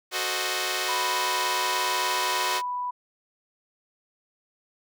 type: chord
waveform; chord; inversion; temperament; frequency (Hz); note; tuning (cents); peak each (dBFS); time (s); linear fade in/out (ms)
5% pulse; F# diminished seventh; none; equal; 370 / 440 / 523.3 / 622.3; F#4 / A4 / C5 / Eb5; 0 / 0 / 0 / 0; -18 / -23 / -21 / -20; 0.11-2.62; 50
type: tone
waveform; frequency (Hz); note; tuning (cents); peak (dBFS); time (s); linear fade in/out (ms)
sine; 987.8; B5; 0; -27; 0.88-2.91; 10
effects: none